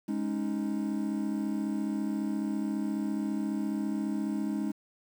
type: chord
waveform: triangle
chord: Ab suspended fourth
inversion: none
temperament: just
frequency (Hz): 207.7 / 276.9 / 311.5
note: Ab3 / Db4 / Eb4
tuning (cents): 0 / -2 / +2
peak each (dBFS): -30 / -33 / -32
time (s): 0.08-4.72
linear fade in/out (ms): 10
effects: 9-bit